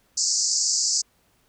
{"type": "band-pass noise", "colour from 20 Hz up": "white", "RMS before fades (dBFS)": -23, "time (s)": [0.17, 1.02], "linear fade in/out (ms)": 10, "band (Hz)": [4600, 7600], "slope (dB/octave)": 96, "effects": ["pink hiss -64 dBFS RMS until 1.48 s"]}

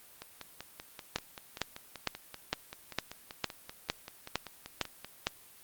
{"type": "two click trains", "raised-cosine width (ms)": 0.2, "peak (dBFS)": [-24, -11], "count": [26, 10], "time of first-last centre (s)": [[0.22, 5.046], [1.16, 5.27]], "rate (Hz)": [5.18, 2.19], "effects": ["white hiss -56 dBFS RMS until 5.63 s", "Opus 32 kbps"]}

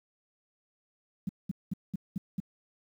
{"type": "tone bursts", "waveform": "sine", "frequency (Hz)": 188.2, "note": "F#3", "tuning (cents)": 30, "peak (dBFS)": -28, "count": 6, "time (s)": [1.27, 2.402], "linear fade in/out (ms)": 5, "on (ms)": 22, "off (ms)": 200, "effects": ["10-bit"]}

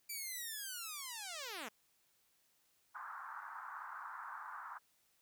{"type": "linear sweep", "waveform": "5% pulse", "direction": "down", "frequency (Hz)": [2347, 198.9], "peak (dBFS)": -32, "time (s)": [0.09, 1.69], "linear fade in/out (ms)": 10}
{"type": "band-pass noise", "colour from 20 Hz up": "white", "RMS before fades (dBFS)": -48, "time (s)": [2.94, 4.79], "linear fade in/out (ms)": 20, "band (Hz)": [890, 1500], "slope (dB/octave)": 48}
{"effects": ["white hiss -75 dBFS RMS until 5.21 s"]}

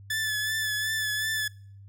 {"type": "tone with vibrato", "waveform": "sawtooth", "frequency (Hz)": 1736, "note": "A6", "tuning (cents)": -24, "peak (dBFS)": -23, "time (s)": [0.1, 1.48], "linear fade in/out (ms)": 5, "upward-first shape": "triangle", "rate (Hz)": 2.7, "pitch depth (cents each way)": 37, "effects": ["noise-tail reverb RT60 0.6 s tail -26 dB re dry", "added 99 Hz sine -45 dBFS peak until 1.88 s"]}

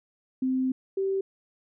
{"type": "tone pair in turn", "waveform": "sine", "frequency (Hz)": [259.5, 387.4], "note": ["C4", "G4"], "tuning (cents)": [-14, -20], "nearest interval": "perfect fifth", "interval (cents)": 694, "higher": "second", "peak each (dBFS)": [-23, -24], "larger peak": "first", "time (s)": [[0.42, 0.72], [0.97, 1.21]], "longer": "first", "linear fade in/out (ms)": 5, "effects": []}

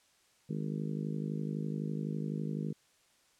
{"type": "harmonic tone", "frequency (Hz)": 51.91, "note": "G#1", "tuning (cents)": 0, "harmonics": [3, 4, 5, 6, 7, 8, 9], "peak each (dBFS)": [-36, -38, -44, -46, -48, -48, -50], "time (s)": [0.49, 2.73], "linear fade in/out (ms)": 10, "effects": ["white hiss -68 dBFS RMS until 3.39 s", "low-pass 9000 Hz 12 dB/octave"]}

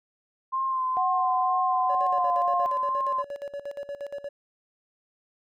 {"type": "tone with vibrato", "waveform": "sine", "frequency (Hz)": 1046.5, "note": "C6", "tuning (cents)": 0, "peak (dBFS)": -24, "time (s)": [0.52, 3.23], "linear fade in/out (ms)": 20, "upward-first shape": "sine", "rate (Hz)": 2.1, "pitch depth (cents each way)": 29}
{"type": "tone with pitch glide", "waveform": "sine", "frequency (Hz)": [742, 706.4], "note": ["F#5", "F5"], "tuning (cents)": [5, 20], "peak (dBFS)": -24, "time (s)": [0.97, 2.66], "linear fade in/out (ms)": 0, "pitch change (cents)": -85, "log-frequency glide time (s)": [2.05, 2.34]}
{"type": "tone with tremolo", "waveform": "triangle", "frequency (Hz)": 568, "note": "C#5", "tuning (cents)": 42, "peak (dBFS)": -29, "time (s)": [1.89, 4.29], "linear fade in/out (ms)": 10, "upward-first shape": "square", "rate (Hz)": 8.5, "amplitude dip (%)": 80}
{"effects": []}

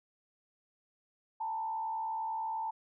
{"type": "tone with frequency modulation", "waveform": "sine", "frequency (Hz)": 890, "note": "A5", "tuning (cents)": 20, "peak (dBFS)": -33, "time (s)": [1.4, 2.71], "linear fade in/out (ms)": 10, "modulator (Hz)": 68.7, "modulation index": 0.55, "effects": []}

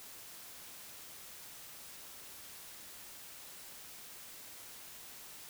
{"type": "silence", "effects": ["white hiss -51 dBFS RMS until 5.49 s"]}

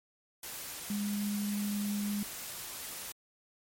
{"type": "tone in noise", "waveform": "sine", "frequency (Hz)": 205.1, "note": "G#3", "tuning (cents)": -21, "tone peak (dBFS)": -31, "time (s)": [0.9, 2.23], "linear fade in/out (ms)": 2, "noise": "white", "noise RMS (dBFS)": -42, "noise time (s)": [0.43, 3.12], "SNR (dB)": 8, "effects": ["MP3 64 kbps"]}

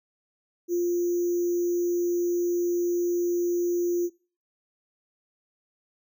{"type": "tone with sample-and-hold", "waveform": "sine", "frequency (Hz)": 349.2, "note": "F4", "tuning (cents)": 0, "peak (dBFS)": -22, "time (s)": [0.68, 4.1], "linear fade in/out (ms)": 50, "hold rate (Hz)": 6300, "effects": ["noise-tail reverb RT60 0.4 s tail -21 dB re dry"]}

